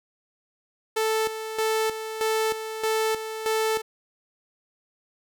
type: tone with tremolo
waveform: sawtooth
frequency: 440 Hz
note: A4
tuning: in tune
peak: -18 dBFS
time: 0.96-3.82 s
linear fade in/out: 10 ms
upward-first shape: square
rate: 1.6 Hz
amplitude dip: 65%
effects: none